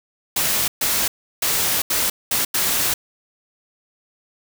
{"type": "noise bursts at uneven times", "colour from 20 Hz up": "white", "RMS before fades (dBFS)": -20, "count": 6, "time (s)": [[0.36, 0.68], [0.81, 1.08], [1.42, 1.82], [1.9, 2.1], [2.31, 2.45], [2.54, 2.94]], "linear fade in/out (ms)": 5, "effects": []}